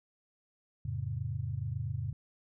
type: chord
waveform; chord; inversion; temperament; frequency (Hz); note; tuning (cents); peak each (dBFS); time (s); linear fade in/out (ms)
sine; F augmented; none; just; 87.31 / 109.13 / 136.42; F2 / A2 / C#3; 0 / -14 / -27; -39 / -36 / -37; 0.85-2.13; 5
effects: none